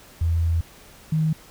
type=tone pair in turn; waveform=sine; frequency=83.1 / 157.23 Hz; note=E2 / D#3; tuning=+15 / +18 cents; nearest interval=major seventh; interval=1103 cents; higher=second; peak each=-18 dBFS; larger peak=neither; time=0.21-0.61 / 1.12-1.33 s; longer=first; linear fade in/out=5 ms; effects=pink hiss -48 dBFS RMS until 1.5 s